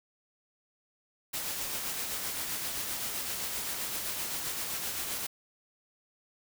white noise with tremolo, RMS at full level -34 dBFS, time 1.33-5.27 s, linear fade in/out 10 ms, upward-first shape sine, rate 7.7 Hz, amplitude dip 30%, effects none

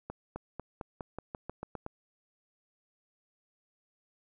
accelerating click train, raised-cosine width 1 ms, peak -24 dBFS, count 11, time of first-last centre 0.1-1.864 s, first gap 260 ms, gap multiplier 0.91, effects none

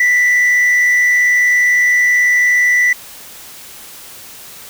sine tone with frequency modulation, 1975.5 Hz, B6, in tune, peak -6 dBFS, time 0-2.93 s, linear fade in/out 5 ms, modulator 81 Hz, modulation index 0.49, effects tanh soft clip ceiling -8 dBFS + white hiss -35 dBFS RMS until 4.69 s

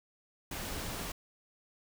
pink noise, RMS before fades -39 dBFS, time 0.51-1.12 s, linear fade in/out 5 ms, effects none

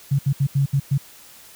sine tone bursts at uneven times, 138.59 Hz, C#3, in tune, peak -15 dBFS, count 6, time 0.11-0.19 / 0.26-0.33 / 0.4-0.47 / 0.55-0.66 / 0.73-0.8 / 0.91-0.98 s, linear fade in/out 10 ms, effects white hiss -46 dBFS RMS until 1.55 s

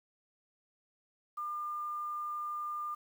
sine tone with quantisation, 1202 Hz, D6, 40 cents sharp, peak -35 dBFS, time 1.37-2.95 s, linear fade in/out 10 ms, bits 10, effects none

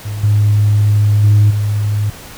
sine tone with level steps, 104.3 Hz, G#2, 8 cents sharp, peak -19 / -7 / -4 / -12 dBFS, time 0.05-2.1 s, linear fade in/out 5 ms, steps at 0.23 / 1.23 / 1.5 s, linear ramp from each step 10 ms, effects tanh soft clip ceiling -3 dBFS + pink hiss -34 dBFS RMS until 2.37 s

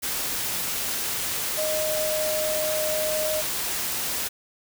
sine tone in noise, 619 Hz, D#5, 9 cents flat, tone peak -25 dBFS, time 1.57-3.42 s, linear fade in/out 20 ms, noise white, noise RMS -28 dBFS, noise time 0.02-4.29 s, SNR 0 dB, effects none

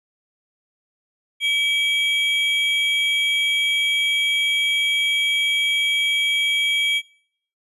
triangle tone pair together, 2300 / 3257 Hz, D7 / G#7, -37 / -34 cents, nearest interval tritone, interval 603 cents, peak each -19 dBFS, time 1.4-7.02 s, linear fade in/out 50 ms, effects noise-tail reverb RT60 0.6 s tail -22 dB re dry + resampled to 32000 Hz

